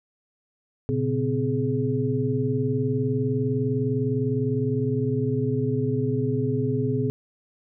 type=tone cluster; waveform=sine; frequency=116 / 135.8 / 256.2 / 420 Hz; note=A#2 / C#3 / C4 / G#4; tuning=-8 / -35 / -36 / +19 cents; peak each=-27 dBFS; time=0.89-7.1 s; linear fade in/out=0 ms; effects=none